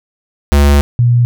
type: tone pair in turn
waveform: square / sine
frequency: 71.4 / 120.53 Hz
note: D2 / B2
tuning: -48 / -42 cents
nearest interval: major sixth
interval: 906 cents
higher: second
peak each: -6 dBFS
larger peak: neither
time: 0.52-0.81 / 0.99-1.25 s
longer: first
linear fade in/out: 0 ms
effects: none